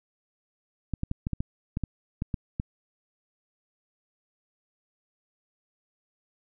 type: clicks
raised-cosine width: 5 ms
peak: -16 dBFS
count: 11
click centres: 0.937 / 1.034 / 1.114 / 1.269 / 1.333 / 1.405 / 1.771 / 1.837 / 2.221 / 2.342 / 2.599 s
effects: none